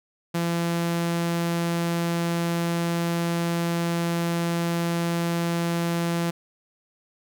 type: tone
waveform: sawtooth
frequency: 169.8 Hz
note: F3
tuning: 48 cents flat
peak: -19 dBFS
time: 0.34-6.31 s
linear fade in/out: 10 ms
effects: none